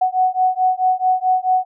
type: beating tone pair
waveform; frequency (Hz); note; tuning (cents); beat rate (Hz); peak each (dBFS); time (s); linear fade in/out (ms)
sine; 740 / 744.6; F#5 / F#5; 0 / +11; 4.6; -17; 0.01-1.65; 10
effects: none